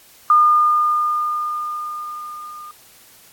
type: tone with level ramp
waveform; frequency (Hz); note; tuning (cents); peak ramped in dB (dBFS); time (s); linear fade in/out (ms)
sine; 1214; D#6; -43; -8 to -33; 0.3-2.71; 2
effects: white hiss -48 dBFS RMS until 3.32 s + AAC 64 kbps